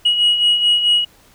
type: beating tone pair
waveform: sine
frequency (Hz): 2900 / 2904.6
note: F#7 / F#7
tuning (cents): -35 / -33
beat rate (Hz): 4.6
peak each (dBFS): -18 / -11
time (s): 0.05-1.05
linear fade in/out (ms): 10
effects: tanh soft clip ceiling -8 dBFS + pink hiss -50 dBFS RMS until 1.34 s